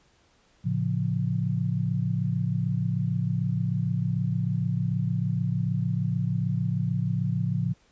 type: chord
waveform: sine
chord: A augmented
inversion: none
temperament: equal with one note detuned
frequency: 111.99 / 138.59 / 174.61 Hz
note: A2 / C#3 / E#3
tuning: +31 / 0 / 0 cents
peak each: -28 dBFS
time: 0.64-7.74 s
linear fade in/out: 20 ms
effects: pink hiss -63 dBFS RMS until 7.91 s + resampled to 16000 Hz